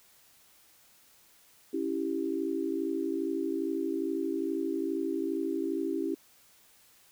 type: chord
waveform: sine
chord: C# diminished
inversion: none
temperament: equal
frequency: 277.2 / 329.6 / 392 Hz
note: C#4 / E4 / G4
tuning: 0 / 0 / 0 cents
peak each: -34 / -32 / -34 dBFS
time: 1.73-6.15 s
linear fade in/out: 10 ms
effects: white hiss -61 dBFS RMS until 7.11 s